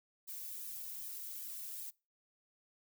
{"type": "noise with flanger", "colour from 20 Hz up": "violet", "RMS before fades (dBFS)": -45, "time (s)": [0.27, 1.91], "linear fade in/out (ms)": 20, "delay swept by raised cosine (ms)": [1.4, 2.5], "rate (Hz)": 2.6, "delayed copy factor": -0.7, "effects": ["noise-tail reverb RT60 0.3 s tail -24 dB re dry"]}